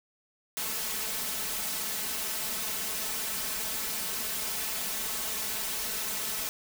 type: noise with comb filter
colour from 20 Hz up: white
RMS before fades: -33 dBFS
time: 0.57-6.49 s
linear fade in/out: 0 ms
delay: 4.6 ms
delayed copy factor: +1
effects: none